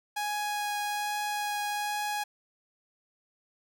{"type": "tone with vibrato", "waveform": "sawtooth", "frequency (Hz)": 830, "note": "G#5", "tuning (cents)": -1, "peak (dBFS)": -26, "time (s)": [0.16, 2.24], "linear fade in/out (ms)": 10, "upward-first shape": "triangle", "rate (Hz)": 1.2, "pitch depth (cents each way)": 8, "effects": []}